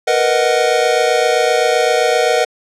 square chord, B major seventh, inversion third, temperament equal, 466.2 / 493.9 / 622.3 / 740 Hz, A#4 / B4 / D#5 / F#5, 0 / 0 / 0 / 0 cents, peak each -18 dBFS, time 0.07-2.45 s, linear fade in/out 10 ms, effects low-pass 8000 Hz 12 dB/octave

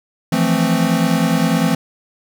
square chord, F major seventh, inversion third, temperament equal, 164.81 / 174.61 / 220 / 261.6 Hz, E3 / F3 / A3 / C4, 0 / 0 / 0 / 0 cents, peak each -20 dBFS, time 0.32-1.75 s, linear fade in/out 5 ms, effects none

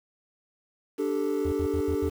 triangle chord, D suspended fourth, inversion none, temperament equal, 293.7 / 392 / 440 Hz, D4 / G4 / A4, 0 / 0 / 0 cents, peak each -27 dBFS, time 0.98-2.1 s, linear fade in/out 20 ms
triangle tone bursts, 82.41 Hz, E2, in tune, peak -26 dBFS, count 5, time 1.45-2.094 s, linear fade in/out 5 ms, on 72 ms, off 71 ms
effects tanh soft clip ceiling -16 dBFS + 8-bit

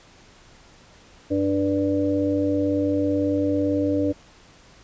harmonic tone, 98 Hz, G2, in tune, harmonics 1 / 3 / 5 / 6, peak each -30 / -21 / -26 / -28 dBFS, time 1.3-4.13 s, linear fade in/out 20 ms, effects pink hiss -51 dBFS RMS until 4.83 s + resampled to 16000 Hz

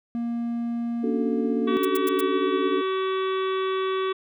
triangle tone, 235 Hz, A#3, 14 cents sharp, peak -23 dBFS, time 0.15-1.77 s, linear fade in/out 0 ms
sine chord, D major seventh, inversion third, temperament equal, 277.2 / 293.7 / 370 / 440 Hz, C#4 / D4 / F#4 / A4, 0 / 0 / 0 / 0 cents, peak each -29 / -30 / -31 / -28 dBFS, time 1.03-2.82 s, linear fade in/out 10 ms
harmonic tone, 380 Hz, F#4, 46 cents sharp, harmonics 1 / 3 / 4 / 5 / 6 / 7 / 8 / 9 / 10, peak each -24 / -29 / -40 / -41 / -43 / -42 / -49 / -38 / -49 dBFS, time 1.67-4.13 s, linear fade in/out 10 ms
violet noise bursts, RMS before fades -31 dBFS, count 4, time 1.83-2.209 s, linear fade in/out 5 ms, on 22 ms, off 97 ms
effects none

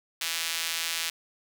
sawtooth tone with high-pass filter, 165.1 Hz, E3, 3 cents sharp, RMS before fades -31 dBFS, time 0.21-1.1 s, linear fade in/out 5 ms, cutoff 2800 Hz, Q 0.92, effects none

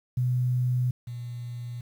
sine tone pair in turn, 125 / 120.57 Hz, B2 / B2, +21 / -41 cents, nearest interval minor second, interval 62 cents, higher first, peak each -22 / -33 dBFS, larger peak first, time 0.17-0.91 / 1.07-1.81 s, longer neither, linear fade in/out 5 ms, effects 9-bit

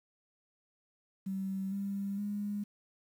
sine tone with pitch steps, 192.4 / 198.73 / 205.3 Hz, G3 / G3 / G#3, -32 / +24 / -20 cents, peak -33 dBFS, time 1.26-2.64 s, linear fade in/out 10 ms, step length 460 ms, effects 10-bit

